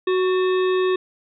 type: harmonic tone with a mistuned harmonic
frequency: 371 Hz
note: F#4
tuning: 5 cents sharp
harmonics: 1 / 3 / 5 / 7 / 9 / 10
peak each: -17 / -28 / -32 / -35 / -41 / -36 dBFS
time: 0.07-0.96 s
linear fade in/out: 5 ms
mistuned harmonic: 5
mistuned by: -58 cents
effects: none